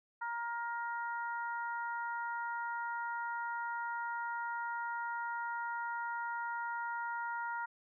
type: harmonic tone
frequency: 470 Hz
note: A#4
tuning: 14 cents sharp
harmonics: 2 / 3 / 4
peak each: -38 / -40 / -48 dBFS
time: 0.21-7.66 s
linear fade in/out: 10 ms
effects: none